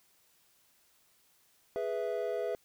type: chord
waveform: triangle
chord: E major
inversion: first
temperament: equal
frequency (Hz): 415.3 / 493.9 / 659.3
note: G#4 / B4 / E5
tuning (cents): 0 / 0 / 0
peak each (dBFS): -34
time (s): 1.76-2.55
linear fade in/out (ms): 0
effects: white hiss -68 dBFS RMS until 2.64 s